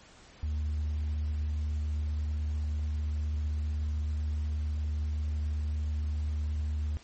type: tone with tanh clipping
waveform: triangle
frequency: 75.6 Hz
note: D#2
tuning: 49 cents flat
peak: -29 dBFS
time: 0.43-6.97 s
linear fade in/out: 0 ms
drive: 7 dB
effects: pink hiss -55 dBFS RMS until 7.03 s + MP3 32 kbps